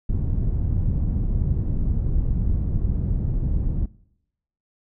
pink low-pass noise, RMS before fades -22 dBFS, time 0.09-3.86 s, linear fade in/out 5 ms, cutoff 140 Hz, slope 12 dB/octave, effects noise-tail reverb RT60 0.8 s tail -22 dB re dry

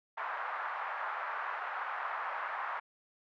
white band-pass noise, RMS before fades -38 dBFS, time 0.17-2.8 s, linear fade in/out 10 ms, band 770 to 1500 Hz, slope 24 dB/octave, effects none

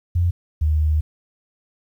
sine tone pair in turn, 87.1 / 76.84 Hz, F2 / D#2, -4 / -21 cents, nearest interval major second, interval 217 cents, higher first, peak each -15 dBFS, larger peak neither, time 0.15-0.31 / 0.61-1.01 s, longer second, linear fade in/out 10 ms, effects 9-bit

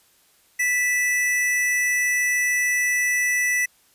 square tone pair together, 1973.4 / 2600 Hz, B6 / E7, -2 / -24 cents, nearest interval perfect fourth, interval 478 cents, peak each -20 / -32 dBFS, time 0.59-3.66 s, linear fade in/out 10 ms, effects white hiss -59 dBFS RMS until 3.94 s + resampled to 32000 Hz

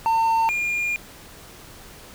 triangle tone pair in turn, 904 / 2413 Hz, A5 / D7, +47 / +46 cents, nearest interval octave + perfect fourth, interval 1699 cents, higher second, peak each -15 / -20 dBFS, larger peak first, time 0.06-0.49 / 0.49-0.96 s, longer second, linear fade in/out 0 ms, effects pink hiss -44 dBFS RMS until 2.14 s

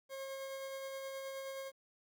40% pulse tone with tremolo, 539 Hz, C#5, 49 cents flat, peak -40 dBFS, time 0.09-1.72 s, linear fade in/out 50 ms, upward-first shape sine, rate 9.5 Hz, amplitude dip 25%, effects 12-bit

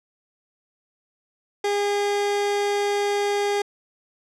30% pulse tone, 407.3 Hz, G#4, 34 cents flat, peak -18 dBFS, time 1.64-3.62 s, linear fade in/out 5 ms, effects low-pass 8000 Hz 12 dB/octave

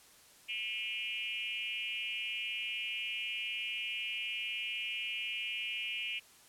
sine tone with frequency modulation, 2637 Hz, E7, in tune, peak -35 dBFS, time 0.48-6.2 s, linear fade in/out 20 ms, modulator 225 Hz, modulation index 1.6, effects white hiss -60 dBFS RMS until 6.48 s + low-pass 12000 Hz 12 dB/octave

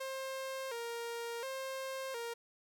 sawtooth tone with vibrato, 498.3 Hz, B4, 15 cents sharp, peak -35 dBFS, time 0-2.34 s, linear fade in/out 10 ms, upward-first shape square, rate 0.7 Hz, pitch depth 110 cents each way, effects none

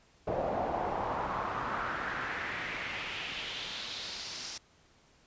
brown noise with band-pass filter sweep, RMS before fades -36 dBFS, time 0.27-4.58 s, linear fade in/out 5 ms, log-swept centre 590 to 5600 Hz, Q 2.7, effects pink hiss -64 dBFS RMS until 5.26 s + resampled to 16000 Hz

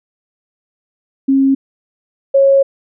sine tone pair in turn, 270.6 / 548 Hz, C#4 / C#5, -42 / -20 cents, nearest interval octave, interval 1222 cents, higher second, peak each -8 / -6 dBFS, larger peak second, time 1.28-1.55 / 2.34-2.63 s, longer second, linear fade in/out 10 ms, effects none

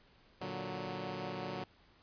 10% pulse chord, Bb augmented, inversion none, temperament equal, 116.54 / 146.83 / 185 Hz, Bb2 / D3 / F#3, 0 / 0 / 0 cents, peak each -37 / -36 / -33 dBFS, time 0.41-1.64 s, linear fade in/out 5 ms, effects pink hiss -65 dBFS RMS until 2.02 s + resampled to 11025 Hz

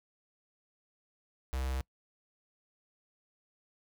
square tone with notch filter, 65.41 Hz, C2, in tune, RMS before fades -34 dBFS, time 1.53-1.81 s, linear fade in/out 0 ms, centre 240 Hz, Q 0.89, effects noise-tail reverb RT60 0.1 s tail -25 dB re dry

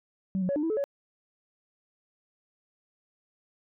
sine tone with pitch steps, 190.8 / 183 / 561 / 298.3 / 326.5 / 432.6 / 561 Hz, G3 / F#3 / C#5 / D4 / E4 / A4 / C#5, -47 / -19 / +21 / +27 / -17 / -29 / +21 cents, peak -24 dBFS, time 0.35-0.84 s, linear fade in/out 0 ms, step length 70 ms, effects tanh soft clip ceiling -22 dBFS

